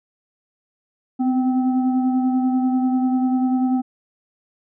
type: tone with frequency modulation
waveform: sine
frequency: 254.9 Hz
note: C4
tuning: 45 cents flat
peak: -16 dBFS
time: 1.19-3.82 s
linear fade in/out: 20 ms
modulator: 520 Hz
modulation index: 0.53
effects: none